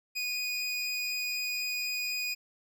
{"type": "tone", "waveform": "25% pulse", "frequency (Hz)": 2474, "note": "D#7", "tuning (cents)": -10, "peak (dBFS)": -27, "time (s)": [0.15, 2.35], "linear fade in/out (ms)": 20, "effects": []}